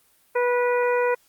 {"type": "harmonic tone", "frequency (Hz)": 489, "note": "B4", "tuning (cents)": -17, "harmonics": [1, 2, 3, 4, 5], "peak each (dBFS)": [-20, -26, -30, -32, -34], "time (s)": [0.35, 1.15], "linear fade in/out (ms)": 10, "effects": ["white hiss -61 dBFS RMS until 1.28 s", "Opus 32 kbps"]}